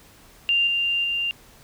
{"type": "tone with level steps", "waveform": "sine", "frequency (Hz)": 2789, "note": "F7", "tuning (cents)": -3, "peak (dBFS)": [-17, -20, -22], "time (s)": [0.49, 1.31], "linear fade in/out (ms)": 0, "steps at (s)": [0.67, 1.04], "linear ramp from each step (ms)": 2, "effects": ["pink hiss -51 dBFS RMS until 1.63 s"]}